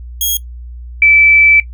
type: tone pair in turn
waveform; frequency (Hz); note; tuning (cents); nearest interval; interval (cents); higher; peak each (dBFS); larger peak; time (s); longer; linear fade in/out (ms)
5% pulse / sine; 3281 / 2316; G#7 / D7; -22 / -25; tritone; 603; first; -4; neither; 0.21-0.37 / 1.02-1.6; second; 2
effects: noise-tail reverb RT60 0.1 s tail -17 dB re dry + added 60 Hz sine -26 dBFS peak until 1.73 s